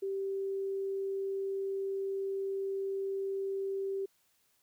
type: tone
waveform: sine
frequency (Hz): 390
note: G4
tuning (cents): -9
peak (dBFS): -32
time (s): 0.02-4.06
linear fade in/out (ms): 10
effects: white hiss -72 dBFS RMS until 4.62 s